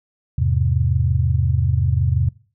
sine chord, E augmented, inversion none, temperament just, 82.41 / 103.01 / 128.76 Hz, E2 / G#2 / B#2, 0 / -14 / -27 cents, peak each -19 / -21 / -19 dBFS, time 0.38-2.29 s, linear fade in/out 5 ms, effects noise-tail reverb RT60 0.4 s tail -23 dB re dry

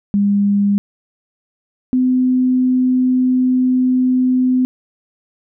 sine tone pair in turn, 202 / 254.5 Hz, G#3 / C4, -48 / -48 cents, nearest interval major third, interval 400 cents, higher second, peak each -11 dBFS, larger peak neither, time 0.14-0.78 / 1.93-4.65 s, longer second, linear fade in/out 0 ms, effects none

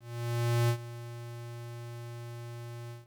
square tone with ADSR envelope, 118.5 Hz, A#2, 29 cents sharp, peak -24 dBFS, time 0-3.07 s, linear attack 690 ms, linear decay 80 ms, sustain -17 dB, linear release 160 ms, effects 11-bit

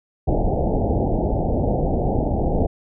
pink low-pass noise, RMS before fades -20 dBFS, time 0.27-2.67 s, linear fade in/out 10 ms, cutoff 830 Hz, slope 96 dB/octave, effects none

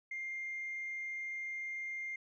sine tone, 2109 Hz, C7, 13 cents sharp, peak -37 dBFS, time 0.11-2.16 s, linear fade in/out 5 ms, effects tanh soft clip ceiling -34 dBFS

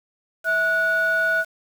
sine tone pair together, 652.5 / 1466 Hz, E5 / F#6, -18 / -16 cents, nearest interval octave + major second, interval 1402 cents, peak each -23 / -17 dBFS, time 0.44-1.45 s, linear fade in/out 50 ms, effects tanh soft clip ceiling -14 dBFS + 7-bit

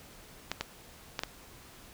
clicks, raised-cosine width 0.2 ms, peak -14 dBFS, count 4, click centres 0.516 / 0.61 / 1.192 / 1.235 s, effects pink hiss -53 dBFS RMS until 1.93 s

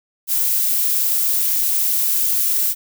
violet noise, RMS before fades -18 dBFS, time 0.27-2.75 s, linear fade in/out 50 ms, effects none

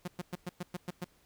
sawtooth tone bursts, 178.5 Hz, F3, 38 cents sharp, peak -31 dBFS, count 8, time 0.05-1.044 s, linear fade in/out 5 ms, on 28 ms, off 110 ms, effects pink hiss -67 dBFS RMS until 1.25 s

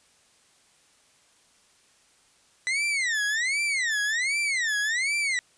40% pulse tone with vibrato, 1977 Hz, B6, 1 cent sharp, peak -23 dBFS, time 2.67-5.39 s, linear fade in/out 0 ms, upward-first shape sine, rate 1.3 Hz, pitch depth 300 cents each way, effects white hiss -61 dBFS RMS until 5.57 s + resampled to 22050 Hz

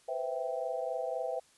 sine chord, C major seventh, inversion third, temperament equal with one note detuned, 493.9 / 517.8 / 659.3 / 784 Hz, B4 / C5 / E5 / G5, 0 / -18 / 0 / 0 cents, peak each -40 / -37 / -36 / -40 dBFS, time 0.08-1.4 s, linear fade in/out 10 ms, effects white hiss -64 dBFS RMS until 1.57 s + resampled to 24000 Hz

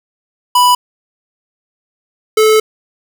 square tone pair in turn, 987.8 / 434.2 Hz, B5 / A4, 0 / -23 cents, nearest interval octave + major second, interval 1423 cents, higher first, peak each -7 dBFS, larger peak neither, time 0.55-0.75 / 2.37-2.6 s, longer second, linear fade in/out 5 ms, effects 7-bit

